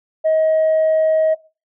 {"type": "tone", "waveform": "sine", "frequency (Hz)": 633, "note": "D#5", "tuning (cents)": 30, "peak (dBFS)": -11, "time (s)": [0.24, 1.35], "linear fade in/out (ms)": 20, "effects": ["noise-tail reverb RT60 0.3 s tail -18 dB re dry", "tanh soft clip ceiling -10 dBFS"]}